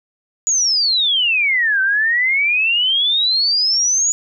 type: exponential two-way sweep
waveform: sine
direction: down then up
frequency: 6910 to 1527 to 6910 Hz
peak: -13 dBFS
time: 0.47-4.12 s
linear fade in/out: 0 ms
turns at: 1.81 s
effects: none